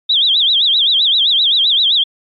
sine tone with vibrato, 3520 Hz, A7, in tune, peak -9 dBFS, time 0.09-2.04 s, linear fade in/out 10 ms, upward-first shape sine, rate 7.7 Hz, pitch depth 200 cents each way, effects MP3 96 kbps

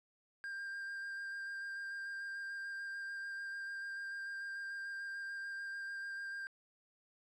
triangle tone with vibrato, 1595 Hz, G6, 30 cents sharp, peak -39 dBFS, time 0.44-6.47 s, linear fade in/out 0 ms, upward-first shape square, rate 6.8 Hz, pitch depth 11 cents each way, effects resampled to 24000 Hz

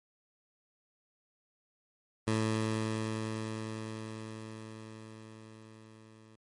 15% pulse tone with level ramp, 110 Hz, A2, in tune, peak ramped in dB -21 to -49 dBFS, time 2.27-6.36 s, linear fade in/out 10 ms, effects MP3 48 kbps

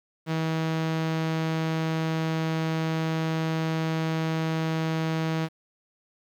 sawtooth tone with low-pass filter, 160.7 Hz, E3, 44 cents flat, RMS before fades -27 dBFS, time 0.26-5.49 s, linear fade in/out 50 ms, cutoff 4200 Hz, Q 0.84, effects 9-bit

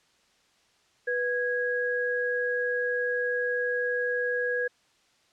sine tone pair together, 491.6 / 1652 Hz, B4 / G#6, -8 / -10 cents, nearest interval octave + major sixth, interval 2098 cents, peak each -28 dBFS, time 1.07-4.68 s, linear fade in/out 10 ms, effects white hiss -65 dBFS RMS until 5.32 s + low-pass 6000 Hz 12 dB/octave

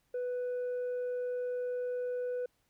sine tone with tanh clipping, 495.1 Hz, B4, 4 cents sharp, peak -33 dBFS, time 0.14-2.46 s, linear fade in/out 5 ms, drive 2 dB, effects pink hiss -75 dBFS RMS until 2.69 s

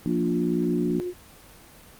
sine tone with pitch glide, 349.2 to 358.2 Hz, F4 to F4, 0 to +44 cents, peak -27 dBFS, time 0.06-1.14 s, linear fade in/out 50 ms, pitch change +44 cents, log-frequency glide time 0.19-0.96 s
sine chord, Bb major, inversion second, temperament equal, 174.61 / 233.1 / 293.7 Hz, F3 / Bb3 / D4, 0 / 0 / 0 cents, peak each -27 dBFS, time 0.06-1 s, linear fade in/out 0 ms
effects pink hiss -49 dBFS RMS until 1.99 s + Opus 24 kbps

